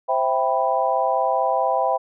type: chord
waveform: sine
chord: C major seventh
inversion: none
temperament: equal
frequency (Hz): 523.3 / 659.3 / 784 / 987.8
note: C5 / E5 / G5 / B5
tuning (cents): 0 / 0 / 0 / 0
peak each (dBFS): -24 / -23 / -22 / -24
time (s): 0.08-1.98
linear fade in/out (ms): 20
effects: none